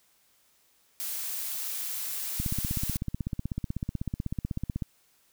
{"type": "noise", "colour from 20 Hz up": "blue", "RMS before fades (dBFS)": -34, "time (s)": [1, 2.97], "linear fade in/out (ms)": 0}
{"type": "click train", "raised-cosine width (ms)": 5, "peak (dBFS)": -18, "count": 40, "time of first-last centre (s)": [2.4, 4.822], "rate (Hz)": 16.1}
{"effects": ["white hiss -66 dBFS RMS until 5.32 s"]}